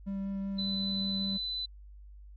triangle tone with vibrato, 196 Hz, G3, in tune, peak -30 dBFS, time 0.06-1.38 s, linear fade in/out 20 ms, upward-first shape sine, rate 5.2 Hz, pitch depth 8 cents each way
sine tone, 4007 Hz, B7, 24 cents sharp, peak -32 dBFS, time 0.58-1.66 s, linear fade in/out 10 ms
effects added 50 Hz sine -47 dBFS peak until 2.36 s + MP3 32 kbps

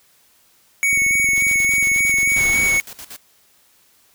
square tone with vibrato, 2225 Hz, C#7, 6 cents sharp, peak -15 dBFS, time 0.83-2.8 s, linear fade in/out 0 ms, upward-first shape square, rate 3.5 Hz, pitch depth 10 cents each way
click train, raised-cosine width 3 ms, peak -22 dBFS, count 39, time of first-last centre 0.93-2.634 s, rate 22.3 Hz
white noise with tremolo, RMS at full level -35 dBFS, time 1.36-3.17 s, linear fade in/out 0 ms, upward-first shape square, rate 8.6 Hz, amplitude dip 80%
pink noise, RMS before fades -29 dBFS, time 2.35-2.79 s, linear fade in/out 20 ms
effects white hiss -56 dBFS RMS until 4.14 s

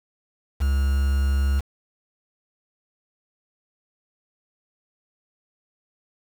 triangle tone with quantisation, 68.8 Hz, C#2, 12 cents flat, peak -16 dBFS, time 0.6-1.61 s, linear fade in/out 20 ms, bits 6, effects none

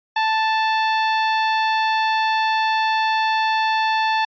sawtooth tone, 880 Hz, A5, in tune, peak -13 dBFS, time 0.16-4.25 s, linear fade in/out 5 ms, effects resampled to 11025 Hz

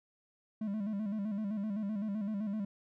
triangle tone with vibrato, 207.7 Hz, G#3, in tune, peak -31 dBFS, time 0.61-2.65 s, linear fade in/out 5 ms, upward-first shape square, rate 7.8 Hz, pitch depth 79 cents each way, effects none

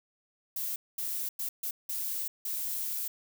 violet noise bursts at uneven times, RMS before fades -34 dBFS, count 6, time 0.56-0.76 / 0.98-1.29 / 1.39-1.49 / 1.63-1.71 / 1.89-2.28 / 2.45-3.08 s, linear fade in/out 5 ms, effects none

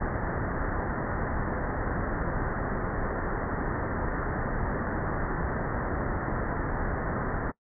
pink low-pass noise, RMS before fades -30 dBFS, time 0-7.52 s, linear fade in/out 20 ms, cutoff 1900 Hz, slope 96 dB/octave, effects noise-tail reverb RT60 0.1 s tail -21 dB re dry

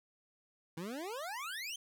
25% pulse exponential sweep, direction up, 155.56 to 3200 Hz, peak -36 dBFS, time 0.77-1.76 s, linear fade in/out 5 ms, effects none

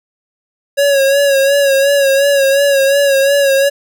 square tone with vibrato, 554.4 Hz, C#5, in tune, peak -9 dBFS, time 0.77-3.7 s, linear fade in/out 20 ms, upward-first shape sine, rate 2.8 Hz, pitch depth 45 cents each way, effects none

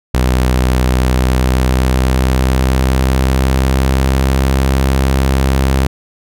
sawtooth tone with pitch glide, 63.2 to 66.57 Hz, B1 to C2, +41 to +31 cents, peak -6 dBFS, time 0.14-5.87 s, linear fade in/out 5 ms, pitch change +90 cents, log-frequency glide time 0.85-4.46 s, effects none

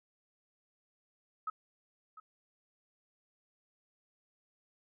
sine tone with echo, 1278 Hz, D#6, 46 cents sharp, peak -33 dBFS, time 1.47-1.5 s, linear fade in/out 5 ms, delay 700 ms, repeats 1, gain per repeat -15 dB, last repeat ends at 2.2 s, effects none

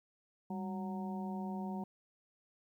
harmonic tone with a mistuned harmonic, 185 Hz, F#3, in tune, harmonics 1 / 2 / 3 / 4 / 5, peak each -38 / -48 / -54 / -47 / -48 dBFS, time 0.5-1.84 s, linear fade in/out 5 ms, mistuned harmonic 1, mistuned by +100 cents, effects 12-bit

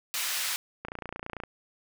pink high-pass noise, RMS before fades -31 dBFS, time 0.14-0.56 s, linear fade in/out 0 ms, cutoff 1800 Hz, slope 12 dB/octave
click train, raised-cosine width 0.5 ms, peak -21 dBFS, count 18, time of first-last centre 0.85-1.436 s, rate 29 Hz
effects none

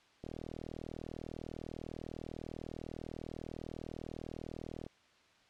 click train, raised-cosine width 2 ms, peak -30 dBFS, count 186, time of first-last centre 0.24-4.865 s, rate 40 Hz, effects white hiss -66 dBFS RMS until 5.49 s + low-pass 4000 Hz 12 dB/octave

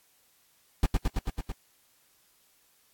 brown noise with echo, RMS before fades -21 dBFS, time 0.83-0.86 s, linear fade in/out 2 ms, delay 110 ms, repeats 6, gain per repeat -2 dB, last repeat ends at 1.52 s, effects white hiss -65 dBFS RMS until 2.93 s + AAC 64 kbps

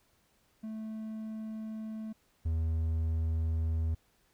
triangle tone pair in turn, 218.8 / 80.74 Hz, A3 / E2, -9 / -35 cents, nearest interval octave + perfect fourth, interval 1726 cents, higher first, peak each -35 / -26 dBFS, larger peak second, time 0.63-2.13 / 2.45-3.95 s, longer neither, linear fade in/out 10 ms, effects pink hiss -70 dBFS RMS until 4.33 s

